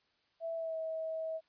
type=tone with pitch glide; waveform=sine; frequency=660 to 642.7 Hz; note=E5 to E5; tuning=+2 to -44 cents; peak=-35 dBFS; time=0.4-1.41 s; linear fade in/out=50 ms; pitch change=-46 cents; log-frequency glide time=0.55-0.77 s; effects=white hiss -74 dBFS RMS until 1.48 s + resampled to 11025 Hz